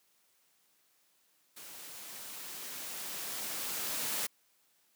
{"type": "noise with level ramp", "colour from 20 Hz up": "white", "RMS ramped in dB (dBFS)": [-49, -34], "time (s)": [1.56, 4.27], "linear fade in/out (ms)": 10, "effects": ["white hiss -71 dBFS RMS until 4.95 s", "high-pass 150 Hz 12 dB/octave"]}